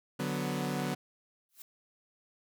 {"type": "chord", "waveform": "sawtooth", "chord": "B minor", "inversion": "first", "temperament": "equal", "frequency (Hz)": [146.83, 185, 246.9], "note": ["D3", "F#3", "B3"], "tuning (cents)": [0, 0, 0], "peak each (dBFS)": -32, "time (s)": [0.19, 0.95], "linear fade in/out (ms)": 10}
{"type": "noise with exponential growth", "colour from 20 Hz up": "blue", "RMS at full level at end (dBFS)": -45, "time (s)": [1.49, 1.62], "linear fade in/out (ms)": 1, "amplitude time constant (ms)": 28}
{"effects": []}